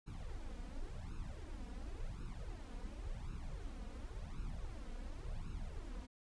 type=noise with flanger; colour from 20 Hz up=brown; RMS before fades=-45 dBFS; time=0.06-6.07 s; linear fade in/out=20 ms; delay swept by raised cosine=0.75 to 4.15 ms; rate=0.92 Hz; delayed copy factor=+0.9; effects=resampled to 22050 Hz